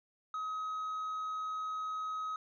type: tone with hard clipping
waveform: sine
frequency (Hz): 1269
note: D#6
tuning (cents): +34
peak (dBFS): -36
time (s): 0.34-2.36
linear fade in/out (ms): 2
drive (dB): 2
effects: resampled to 22050 Hz